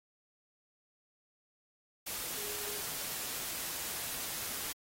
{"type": "tone in noise", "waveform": "sine", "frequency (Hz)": 415.3, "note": "G#4", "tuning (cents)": 0, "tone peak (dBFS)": -48, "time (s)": [2.37, 2.81], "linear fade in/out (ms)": 10, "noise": "white", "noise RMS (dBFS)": -39, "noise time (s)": [2.06, 4.73], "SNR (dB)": -12, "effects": ["AAC 48 kbps"]}